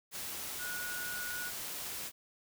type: tone in noise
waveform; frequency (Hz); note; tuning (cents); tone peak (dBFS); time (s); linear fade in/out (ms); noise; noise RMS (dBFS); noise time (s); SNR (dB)
sine; 1457; F#6; -27; -39; 0.58-1.52; 50; white; -41; 0.11-2.12; -1
effects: none